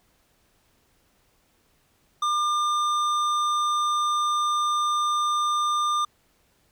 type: tone with hard clipping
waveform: triangle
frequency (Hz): 1200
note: D6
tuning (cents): +37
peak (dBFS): -23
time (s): 2.22-6.05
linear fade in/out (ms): 5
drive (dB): 15
effects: pink hiss -65 dBFS RMS until 6.71 s